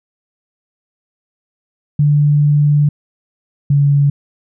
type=tone pair in turn; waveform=sine; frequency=146.83 / 142.4 Hz; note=D3 / C#3; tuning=0 / +47 cents; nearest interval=minor second; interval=53 cents; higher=first; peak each=-8 dBFS; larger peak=neither; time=1.99-2.89 / 3.7-4.1 s; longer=first; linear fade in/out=5 ms; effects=none